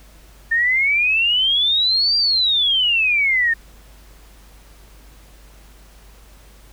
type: exponential two-way sweep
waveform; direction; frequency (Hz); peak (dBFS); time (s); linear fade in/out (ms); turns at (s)
sine; up then down; 1800 to 4768 to 1800; -14; 0.51-3.54; 10; 2.17
effects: added 50 Hz sine -44 dBFS peak until 6.72 s + pink hiss -50 dBFS RMS until 6.72 s